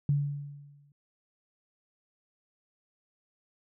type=tone with exponential decay; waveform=sine; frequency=143.4 Hz; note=D3; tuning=41 cents flat; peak=-21 dBFS; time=0.09-0.92 s; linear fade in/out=2 ms; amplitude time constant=180 ms; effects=none